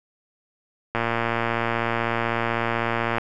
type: click train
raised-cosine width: 0.5 ms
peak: -8 dBFS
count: 260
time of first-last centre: 0.95-3.183 s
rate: 116 Hz
effects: none